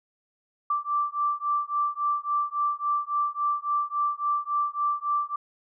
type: beating tone pair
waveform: sine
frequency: 1170 / 1173.6 Hz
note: D6 / D6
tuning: -7 / -2 cents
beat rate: 3.6 Hz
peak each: -27 / -27 dBFS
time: 0.7-5.36 s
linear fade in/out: 5 ms
effects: none